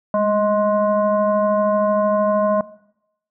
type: tone with frequency modulation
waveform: sine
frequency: 628 Hz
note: D#5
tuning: 16 cents sharp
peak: -15 dBFS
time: 0.14-2.61 s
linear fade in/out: 2 ms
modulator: 423 Hz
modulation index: 0.94
effects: noise-tail reverb RT60 0.8 s tail -20 dB re dry